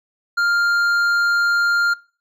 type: tone with hard clipping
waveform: sine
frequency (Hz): 1400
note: F6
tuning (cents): +4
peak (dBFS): -17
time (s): 0.37-1.94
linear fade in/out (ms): 10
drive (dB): 7
effects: noise-tail reverb RT60 0.4 s tail -22 dB re dry